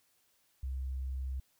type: tone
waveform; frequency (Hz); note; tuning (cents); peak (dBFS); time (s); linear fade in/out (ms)
sine; 65.8; C2; +10; -33; 0.63-1.4; 5
effects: tanh soft clip ceiling -30 dBFS + white hiss -72 dBFS RMS until 1.59 s